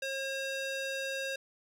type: tone with band-pass filter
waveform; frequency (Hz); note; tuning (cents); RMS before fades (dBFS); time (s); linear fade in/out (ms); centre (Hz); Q
square; 539; C#5; -49; -36; 0.02-1.36; 5; 3000; 0.56
effects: none